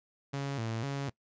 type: tone with vibrato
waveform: sawtooth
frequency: 125.5 Hz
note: B2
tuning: 28 cents sharp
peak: -29 dBFS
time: 0.33-1.1 s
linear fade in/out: 10 ms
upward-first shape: square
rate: 2 Hz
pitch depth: 180 cents each way
effects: noise-tail reverb RT60 0.1 s tail -21 dB re dry + resampled to 16000 Hz